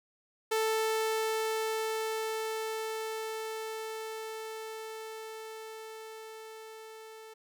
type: tone with level ramp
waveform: sawtooth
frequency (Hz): 441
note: A4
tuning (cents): +4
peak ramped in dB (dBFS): -23 to -43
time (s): 0.51-7.34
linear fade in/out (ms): 10
effects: none